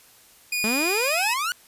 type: tone with pitch glide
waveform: sawtooth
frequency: 2454 to 2561 Hz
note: D#7 to D#7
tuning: -25 to +49 cents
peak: -20 dBFS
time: 0.52-1.34 s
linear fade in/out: 5 ms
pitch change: +74 cents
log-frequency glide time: 1.08-1.21 s
type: exponential sweep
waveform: sawtooth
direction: up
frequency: 207.7 to 1500 Hz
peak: -20 dBFS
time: 0.64-1.52 s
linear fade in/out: 0 ms
effects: white hiss -53 dBFS RMS until 1.67 s + resampled to 32000 Hz